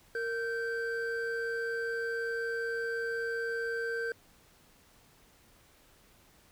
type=tone pair together; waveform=triangle; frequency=462.6 / 1556 Hz; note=A#4 / G6; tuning=-13 / -13 cents; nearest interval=octave + major sixth; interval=2100 cents; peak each=-32 / -33 dBFS; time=0.15-4.12 s; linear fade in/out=2 ms; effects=pink hiss -62 dBFS RMS until 6.51 s